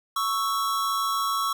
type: tone pair together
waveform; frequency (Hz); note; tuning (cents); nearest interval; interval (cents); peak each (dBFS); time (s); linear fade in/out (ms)
square; 1111.6 / 1318.5; C#6 / E6; +4 / 0; minor third; 296; -26 / -29; 0.16-1.53; 5
effects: none